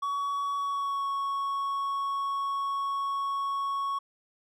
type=tone with pitch glide; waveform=triangle; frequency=1127 to 1108.3 Hz; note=C#6 to C#6; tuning=+28 to -1 cents; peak=-26 dBFS; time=0.02-3.99 s; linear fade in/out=10 ms; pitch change=-29 cents; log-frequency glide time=0.59-1.08 s; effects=none